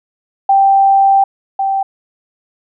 sine tone pair in turn, 784 / 780.1 Hz, G5 / G5, 0 / -9 cents, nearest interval unison, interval 9 cents, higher first, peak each -6 / -12 dBFS, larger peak first, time 0.49-1.24 / 1.59-1.83 s, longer first, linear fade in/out 5 ms, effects none

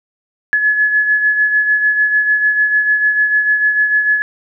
sine beating tone pair, 1703 / 1709.7 Hz, G#6 / G#6, +43 / +50 cents, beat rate 6.7 Hz, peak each -11 / -20 dBFS, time 0.53-4.22 s, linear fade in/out 0 ms, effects none

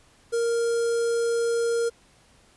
square tone with notch filter, 466.2 Hz, A#4, in tune, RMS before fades -24 dBFS, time 0.32-1.9 s, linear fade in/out 20 ms, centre 2500 Hz, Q 0.56, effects pink hiss -58 dBFS RMS until 2.56 s + resampled to 24000 Hz

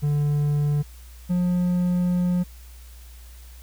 triangle tone pair in turn, 146.5 / 178.39 Hz, D3 / F3, -4 / +37 cents, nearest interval minor third, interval 341 cents, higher second, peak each -17 / -17 dBFS, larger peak neither, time 0.02-0.83 / 1.29-2.44 s, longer second, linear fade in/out 20 ms, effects added 60 Hz sine -41 dBFS peak until 3.62 s + white hiss -52 dBFS RMS until 3.62 s

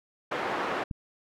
pink band-pass noise, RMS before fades -31 dBFS, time 0.31-0.84 s, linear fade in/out 10 ms, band 400 to 1700 Hz, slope 12 dB/octave
click, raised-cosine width 5 ms, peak -21 dBFS, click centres 0.912 s
effects none

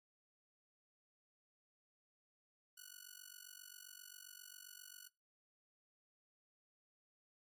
5% pulse tone with amplitude modulation, 1473 Hz, F#6, 8 cents flat, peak -39 dBFS, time 2.77-5.08 s, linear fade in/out 10 ms, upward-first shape sine, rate 47.5 Hz, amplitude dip 95%, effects noise-tail reverb RT60 0.3 s tail -24 dB re dry + AAC 64 kbps

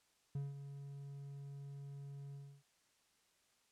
triangle tone with ADSR envelope, 140.2 Hz, C#3, 20 cents sharp, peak -35 dBFS, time 0.35-2.63 s, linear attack 4 ms, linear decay 180 ms, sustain -10 dB, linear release 290 ms, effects white hiss -75 dBFS RMS until 3.71 s + low-pass 9000 Hz 12 dB/octave

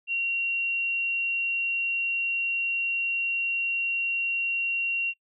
sine tone, 2750 Hz, F7, 27 cents flat, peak -24 dBFS, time 0.07-5.14 s, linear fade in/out 50 ms, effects noise-tail reverb RT60 0.1 s tail -24 dB re dry

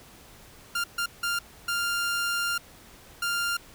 sawtooth tone bursts at uneven times, 1396.9 Hz, F6, in tune, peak -22 dBFS, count 5, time 0.75-0.84 / 0.98-1.06 / 1.23-1.39 / 1.68-2.58 / 3.22-3.57 s, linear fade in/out 5 ms, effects pink hiss -51 dBFS RMS until 3.74 s

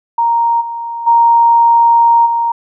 sine tone with level steps, 932.3 Hz, A#5, in tune, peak -9 / -19 / -5 / -11 dBFS, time 0.18-2.52 s, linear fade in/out 5 ms, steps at 0.6 / 1.06 / 2.25 s, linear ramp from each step 20 ms, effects none

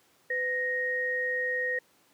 sine tone pair together, 502.8 / 1868 Hz, B4 / A#6, +31 / +3 cents, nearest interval octave + major seventh, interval 2272 cents, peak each -33 / -28 dBFS, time 0.3-1.79 s, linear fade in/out 5 ms, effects pink hiss -64 dBFS RMS until 2.13 s + high-pass 200 Hz 12 dB/octave

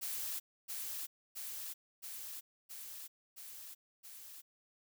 blue noise with echo, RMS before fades -40 dBFS, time 0.01-0.4 s, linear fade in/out 20 ms, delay 670 ms, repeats 6, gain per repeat -2 dB, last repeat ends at 4.42 s, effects none

